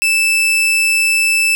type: tone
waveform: 40% pulse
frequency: 2637 Hz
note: E7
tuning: in tune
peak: -10 dBFS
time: 0.02-1.55 s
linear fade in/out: 0 ms
effects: none